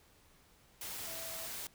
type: tone in noise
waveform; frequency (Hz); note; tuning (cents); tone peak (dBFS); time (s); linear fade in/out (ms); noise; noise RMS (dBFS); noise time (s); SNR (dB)
sine; 657; E5; -6; -50; 1.07-1.46; 2; white; -43; 0.81-1.67; -10
effects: pink hiss -65 dBFS RMS until 1.74 s